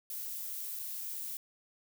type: noise with dropouts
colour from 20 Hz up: violet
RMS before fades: -40 dBFS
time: 0.1-1.37 s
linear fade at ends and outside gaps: 1 ms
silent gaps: 0.79-0.794 s
effects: none

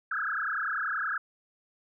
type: tone with frequency modulation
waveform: sine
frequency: 1480 Hz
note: F#6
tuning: in tune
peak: -28 dBFS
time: 0.11-1.18 s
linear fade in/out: 5 ms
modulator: 30.4 Hz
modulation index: 6.8
effects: none

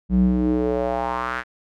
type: tone with band-pass filter sweep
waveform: square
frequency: 61.74 Hz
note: B1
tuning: in tune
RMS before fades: -21 dBFS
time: 0.09-1.44 s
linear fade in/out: 50 ms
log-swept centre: 150 to 1700 Hz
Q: 3.3
effects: none

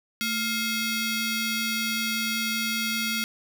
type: ring-modulated tone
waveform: 15% pulse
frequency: 1174.7 Hz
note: D6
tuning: in tune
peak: -16 dBFS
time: 0.21-3.24 s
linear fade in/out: 0 ms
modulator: 951 Hz
effects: none

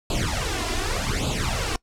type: noise with flanger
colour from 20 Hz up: pink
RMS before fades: -25 dBFS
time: 0.1-1.76 s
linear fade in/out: 2 ms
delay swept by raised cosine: 0.26 to 2.96 ms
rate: 0.85 Hz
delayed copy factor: +0.85
effects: noise-tail reverb RT60 0.1 s tail -23 dB re dry + low-pass 8000 Hz 12 dB/octave

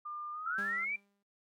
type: tone with pitch glide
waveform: sine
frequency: 1200 to 1354.8 Hz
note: D6 to E6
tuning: +37 to +47 cents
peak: -39 dBFS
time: 0.05-0.85 s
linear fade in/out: 10 ms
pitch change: +210 cents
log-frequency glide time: 0.32-0.61 s
type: linear sweep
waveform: sine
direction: up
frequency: 1320 to 2374 Hz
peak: -33 dBFS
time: 0.46-0.96 s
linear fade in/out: 5 ms
type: tone with exponential decay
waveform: sawtooth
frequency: 200.6 Hz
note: G3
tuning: 40 cents sharp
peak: -38 dBFS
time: 0.58-1.23 s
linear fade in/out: 5 ms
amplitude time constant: 140 ms
effects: noise-tail reverb RT60 0.2 s tail -22 dB re dry + AAC 64 kbps

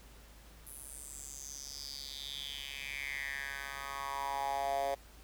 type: tone with high-pass filter sweep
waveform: 10% pulse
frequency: 138.59 Hz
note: C#3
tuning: in tune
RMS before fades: -40 dBFS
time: 0.66-4.95 s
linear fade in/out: 10 ms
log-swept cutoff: 11000 to 600 Hz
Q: 5.6
effects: added 53 Hz sine -55 dBFS peak until 5.23 s + pink hiss -59 dBFS RMS until 5.23 s

